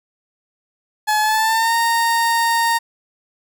30% pulse tone with pitch glide, 853 to 924.8 Hz, G#5 to A#5, +46 to -14 cents, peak -12 dBFS, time 1.07-2.79 s, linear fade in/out 20 ms, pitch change +140 cents, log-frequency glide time 1.21-1.75 s, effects none

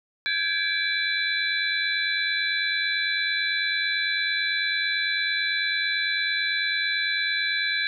sine tone cluster, 1587 / 1676 / 2319 / 3464 / 3998 Hz, G6 / G#6 / D7 / A7 / B7, +21 / +15 / -22 / -28 / +20 cents, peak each -31 / -28 / -28 / -35 / -28 dBFS, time 0.26-7.87 s, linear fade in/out 0 ms, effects none

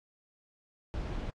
brown noise, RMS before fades -36 dBFS, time 0.94-1.3 s, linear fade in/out 0 ms, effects low-pass 5000 Hz 12 dB/octave + AAC 32 kbps

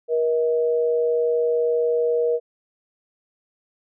sine tone pair together, 475.4 / 637.5 Hz, A#4 / D#5, +34 / +42 cents, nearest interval perfect fourth, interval 508 cents, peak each -18 / -27 dBFS, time 0.08-2.4 s, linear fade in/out 50 ms, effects none

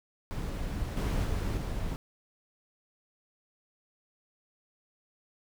brown noise with level steps, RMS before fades -34 / -29 / -31 / -34 dBFS, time 0.31-1.96 s, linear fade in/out 0 ms, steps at 0.97 / 1.25 / 1.57 s, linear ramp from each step 2 ms, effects none

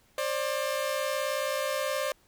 sawtooth tone pair together, 534 / 592.8 Hz, C5 / D5, +35 / +16 cents, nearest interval major second, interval 181 cents, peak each -27 dBFS, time 0.18-2.12 s, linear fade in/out 2 ms, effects pink hiss -64 dBFS RMS until 2.27 s

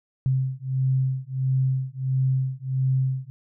sine beating tone pair, 130.81 / 132.31 Hz, C3 / C3, 0 / +20 cents, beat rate 1.5 Hz, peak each -24 dBFS, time 0.26-3.3 s, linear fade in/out 0 ms, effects none

